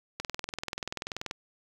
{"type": "click train", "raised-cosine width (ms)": 0.2, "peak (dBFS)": -16, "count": 24, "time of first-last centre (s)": [0.2, 1.311], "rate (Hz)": 20.7, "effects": ["7-bit"]}